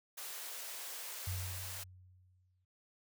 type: high-pass noise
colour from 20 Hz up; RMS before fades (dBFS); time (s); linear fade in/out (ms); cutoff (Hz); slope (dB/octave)
white; -45; 0.17-1.84; 10; 430; 24
type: tone with exponential decay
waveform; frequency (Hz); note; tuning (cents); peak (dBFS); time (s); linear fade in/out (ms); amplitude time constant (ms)
sine; 91.6; F#2; -17; -35; 1.27-2.65; 5; 300
effects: none